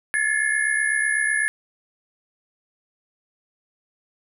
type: tone cluster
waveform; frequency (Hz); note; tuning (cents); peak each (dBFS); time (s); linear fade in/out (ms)
sine; 1699 / 1767 / 2144 / 10340; G#6 / A6 / C7 / E9; +39 / +7 / +42 / -34; -21 / -25 / -29 / -30; 0.14-1.48; 0
effects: none